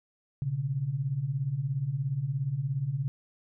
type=beating tone pair; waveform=sine; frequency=123.47 / 140.47 Hz; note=B2 / C#3; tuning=0 / +23 cents; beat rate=17 Hz; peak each=-33 / -29 dBFS; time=0.42-3.08 s; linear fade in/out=0 ms; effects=none